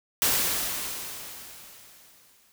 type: noise with exponential decay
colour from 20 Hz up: white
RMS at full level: -22 dBFS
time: 0.22-2.52 s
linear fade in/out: 0 ms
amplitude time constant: 500 ms
effects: none